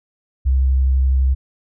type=tone with vibrato; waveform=sine; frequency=65.8 Hz; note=C2; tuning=10 cents sharp; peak=-12 dBFS; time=0.45-1.35 s; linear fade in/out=20 ms; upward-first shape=sine; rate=12 Hz; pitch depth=13 cents each way; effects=none